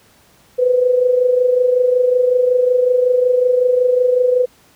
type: tone with amplitude modulation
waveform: sine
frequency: 500 Hz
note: B4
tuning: 21 cents sharp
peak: -8 dBFS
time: 0.58-4.46 s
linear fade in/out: 20 ms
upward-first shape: sine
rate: 25.4 Hz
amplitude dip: 60%
effects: pink hiss -51 dBFS RMS until 4.75 s + high-pass 60 Hz 12 dB/octave